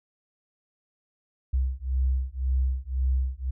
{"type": "beating tone pair", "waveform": "sine", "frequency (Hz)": [64, 65.9], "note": ["C2", "C2"], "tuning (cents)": [-38, 13], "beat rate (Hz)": 1.9, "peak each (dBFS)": -26, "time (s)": [1.53, 3.51], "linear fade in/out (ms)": 10, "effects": []}